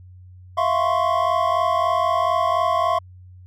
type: tone cluster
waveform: triangle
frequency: 656 / 700 / 1040 / 1103 Hz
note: E5 / F5 / C6 / C#6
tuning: -9 / +4 / -11 / -9 cents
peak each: -21 dBFS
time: 0.57-2.99 s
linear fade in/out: 10 ms
effects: added 91 Hz sine -41 dBFS peak until 3.46 s